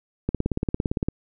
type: click train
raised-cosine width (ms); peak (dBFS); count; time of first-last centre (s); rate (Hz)
3; -10; 15; 0.29-1.085; 17.6
effects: none